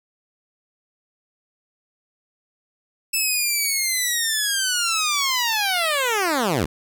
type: linear sweep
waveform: 10% pulse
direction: down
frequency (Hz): 2641 to 61.74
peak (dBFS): -11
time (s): 3.13-6.66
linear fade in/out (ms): 10
effects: none